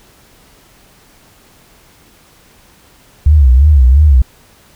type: tone with vibrato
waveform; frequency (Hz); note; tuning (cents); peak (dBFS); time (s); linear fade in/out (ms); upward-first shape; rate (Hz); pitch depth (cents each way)
sine; 68.9; C#2; -10; -3; 3.26-4.22; 5; sine; 2.9; 190
effects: pink hiss -46 dBFS RMS until 4.75 s